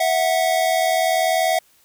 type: tone pair together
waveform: square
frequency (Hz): 655.7 / 736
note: E5 / F#5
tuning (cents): -9 / -9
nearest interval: major second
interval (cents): 200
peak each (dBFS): -20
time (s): 0-1.59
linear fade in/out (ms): 5
effects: white hiss -57 dBFS RMS until 1.84 s